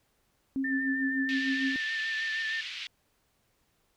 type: tone with tremolo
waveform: sine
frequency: 268.7 Hz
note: C4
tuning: 46 cents sharp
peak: -26 dBFS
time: 0.56-1.76 s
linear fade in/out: 0 ms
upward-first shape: sine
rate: 6.6 Hz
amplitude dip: 55%
type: tone with vibrato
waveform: sine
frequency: 1780 Hz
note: A6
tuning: 20 cents sharp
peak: -30 dBFS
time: 0.64-2.61 s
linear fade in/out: 5 ms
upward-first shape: sine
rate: 6.4 Hz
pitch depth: 24 cents each way
type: band-pass noise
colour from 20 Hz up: pink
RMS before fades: -39 dBFS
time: 1.29-2.87 s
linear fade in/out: 0 ms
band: 2300 to 3900 Hz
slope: 24 dB/octave
effects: pink hiss -72 dBFS RMS until 3.96 s